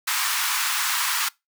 pink high-pass noise, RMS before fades -24 dBFS, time 0.07-1.29 s, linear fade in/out 10 ms, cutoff 940 Hz, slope 48 dB/octave, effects noise-tail reverb RT60 0.2 s tail -23 dB re dry

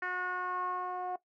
10% pulse tone with low-pass filter sweep, 363.3 Hz, F#4, 32 cents flat, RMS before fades -36 dBFS, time 0.02-1.16 s, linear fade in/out 5 ms, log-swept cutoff 1700 to 770 Hz, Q 4.1, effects noise-tail reverb RT60 0.1 s tail -17 dB re dry

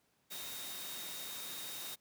sine tone in noise, 3719 Hz, A#7, 5 cents flat, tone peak -48 dBFS, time 0.3-1.96 s, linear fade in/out 20 ms, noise white, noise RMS -45 dBFS, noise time 0.3-1.96 s, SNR -6 dB, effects pink hiss -75 dBFS RMS until 2 s + high-pass 100 Hz 12 dB/octave

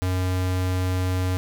square tone, 92 Hz, F#2, 9 cents flat, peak -22 dBFS, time 0.02-1.37 s, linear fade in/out 0 ms, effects none

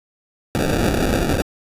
white noise with sample-and-hold, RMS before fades -18 dBFS, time 0.55-1.42 s, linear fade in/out 0 ms, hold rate 1050 Hz, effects resampled to 32000 Hz

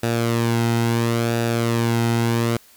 sawtooth tone with flanger, 116.54 Hz, A#2, in tune, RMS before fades -20 dBFS, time 0.03-2.57 s, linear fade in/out 5 ms, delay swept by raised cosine 0.94 to 1.77 ms, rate 0.73 Hz, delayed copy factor -0.55, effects white hiss -51 dBFS RMS until 2.76 s

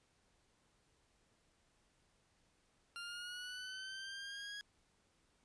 20% pulse linear sweep, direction up, 1391 to 1661.2 Hz, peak -40 dBFS, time 2.96-4.61 s, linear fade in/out 0 ms, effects pink hiss -75 dBFS RMS until 5.44 s + resampled to 22050 Hz

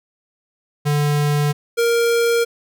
square tone pair in turn, 146.83 / 467.4 Hz, D3 / A#4, 0 / +5 cents, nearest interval octave + minor sixth, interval 2005 cents, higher second, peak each -16 / -15 dBFS, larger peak second, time 0.85-1.53 / 1.77-2.45 s, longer neither, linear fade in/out 20 ms, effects none

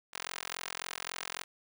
15% pulse tone with high-pass filter, 43.65 Hz, F1, in tune, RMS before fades -41 dBFS, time 0.13-1.44 s, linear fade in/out 10 ms, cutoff 1300 Hz, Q 0.6, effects none

